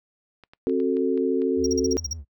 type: clicks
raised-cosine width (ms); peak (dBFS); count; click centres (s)
0.3; -31; 7; 0.437 / 0.535 / 0.696 / 0.801 / 0.969 / 1.176 / 1.419
type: chord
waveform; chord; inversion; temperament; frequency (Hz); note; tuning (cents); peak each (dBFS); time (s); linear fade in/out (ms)
sine; F# diminished; second; just; 266.4 / 370 / 444; C4 / F#4 / A4; +31 / 0 / +16; -24; 0.67-1.97; 0
type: tone with vibrato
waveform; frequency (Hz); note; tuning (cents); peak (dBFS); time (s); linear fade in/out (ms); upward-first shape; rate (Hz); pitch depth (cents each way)
triangle; 75.5; D2; +48; -32; 1.56-2.25; 50; sine; 7.1; 170
type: tone bursts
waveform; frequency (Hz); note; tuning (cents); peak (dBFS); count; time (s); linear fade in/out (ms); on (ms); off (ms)
triangle; 5620; F8; +10; -24; 8; 1.64-2.133; 5; 24; 43
effects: noise-tail reverb RT60 0.1 s tail -23 dB re dry